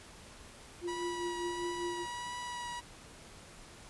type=tone with tremolo; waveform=sine; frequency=349.2 Hz; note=F4; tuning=in tune; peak=-33 dBFS; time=0.81-2.06 s; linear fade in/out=50 ms; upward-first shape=triangle; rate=5 Hz; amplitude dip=65%
type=tone with vibrato; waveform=sawtooth; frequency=971 Hz; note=B5; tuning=30 cents flat; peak=-35 dBFS; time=0.87-2.81 s; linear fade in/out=20 ms; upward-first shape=triangle; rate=1.5 Hz; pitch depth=15 cents each way
effects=pink hiss -53 dBFS RMS until 3.89 s + resampled to 24000 Hz